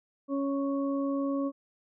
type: harmonic tone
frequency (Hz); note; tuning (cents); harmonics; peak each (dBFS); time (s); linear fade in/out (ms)
277.2; C#4; 0; 1 / 2 / 4; -28 / -34 / -40; 0.28-1.52; 50
effects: none